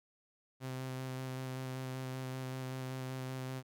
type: tone with vibrato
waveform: sawtooth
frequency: 130.1 Hz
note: C3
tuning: 9 cents flat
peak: -35 dBFS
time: 0.6-3.63 s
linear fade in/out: 50 ms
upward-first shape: square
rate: 5.2 Hz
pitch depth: 10 cents each way
effects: none